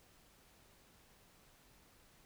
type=silence; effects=pink hiss -66 dBFS RMS until 2.25 s